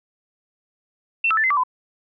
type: tone with pitch steps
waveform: sine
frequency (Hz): 2696 / 1309 / 1764 / 2059 / 1159 / 1012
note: E7 / E6 / A6 / C7 / D6 / B5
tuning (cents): +38 / -13 / +4 / -28 / -23 / +42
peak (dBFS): -16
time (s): 1.24-1.636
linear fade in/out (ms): 5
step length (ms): 66
effects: none